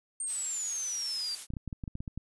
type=exponential sweep; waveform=sine; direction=down; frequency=8760 to 4641 Hz; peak=-32 dBFS; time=0.2-1.35 s; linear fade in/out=2 ms
type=noise; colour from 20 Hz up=blue; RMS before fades=-39 dBFS; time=0.26-1.47 s; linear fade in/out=50 ms
type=clicks; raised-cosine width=5 ms; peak=-25 dBFS; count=11; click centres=1.504 / 1.537 / 1.568 / 1.677 / 1.728 / 1.838 / 1.878 / 1.954 / 2.005 / 2.078 / 2.176 s
effects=resampled to 24000 Hz